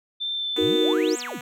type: tone with vibrato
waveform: sine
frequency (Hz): 3549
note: A7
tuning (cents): +14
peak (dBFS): -25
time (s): 0.2-0.94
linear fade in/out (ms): 20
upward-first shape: sine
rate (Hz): 2.4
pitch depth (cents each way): 9
type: tone with pitch glide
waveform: 5% pulse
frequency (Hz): 248.7 to 244.9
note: B3 to B3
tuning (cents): +12 to -14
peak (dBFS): -24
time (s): 0.56-1.41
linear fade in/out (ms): 2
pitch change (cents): -26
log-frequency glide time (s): 0.68-1.24
type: chord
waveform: sine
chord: D# minor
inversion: none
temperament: equal with one note detuned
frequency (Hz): 311.1 / 368.1 / 466.2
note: D#4 / F#4 / A#4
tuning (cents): 0 / -9 / 0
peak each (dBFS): -23 / -24 / -23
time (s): 0.57-1.16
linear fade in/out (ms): 20
type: exponential two-way sweep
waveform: sine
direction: up then down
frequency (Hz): 72 to 8330 to 97.7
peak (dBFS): -31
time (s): 0.6-1.41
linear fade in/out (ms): 50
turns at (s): 1.18
effects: none